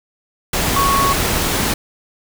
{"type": "tone in noise", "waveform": "sine", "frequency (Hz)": 1108.7, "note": "C#6", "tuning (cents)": 0, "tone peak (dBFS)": -14, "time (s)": [0.76, 1.13], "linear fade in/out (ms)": 5, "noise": "pink", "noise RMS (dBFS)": -18, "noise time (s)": [0.53, 1.74], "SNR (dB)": 1, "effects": []}